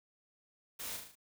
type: noise with echo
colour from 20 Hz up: white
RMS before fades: -43 dBFS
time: 0.79-0.97 s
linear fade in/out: 10 ms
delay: 37 ms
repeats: 5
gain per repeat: -4 dB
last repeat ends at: 1.155 s
effects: none